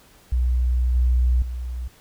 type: tone with level steps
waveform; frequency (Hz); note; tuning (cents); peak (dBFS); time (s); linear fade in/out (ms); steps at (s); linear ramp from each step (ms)
sine; 61.74; B1; 0; -17 / -15 / -26; 0.32-1.88; 5; 0.95 / 1.42; 2
effects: pink hiss -53 dBFS RMS until 2 s